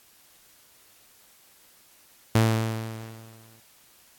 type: tone with exponential decay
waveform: sawtooth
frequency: 111.9 Hz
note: A2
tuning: 30 cents sharp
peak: -12 dBFS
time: 2.35-3.6 s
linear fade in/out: 5 ms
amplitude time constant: 270 ms
effects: white hiss -57 dBFS RMS until 4.18 s + AAC 64 kbps